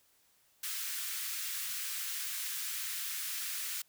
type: high-pass noise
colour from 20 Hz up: white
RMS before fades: -38 dBFS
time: 0.63-3.82 s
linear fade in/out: 5 ms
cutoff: 1400 Hz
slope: 24 dB/octave
effects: white hiss -69 dBFS RMS until 3.88 s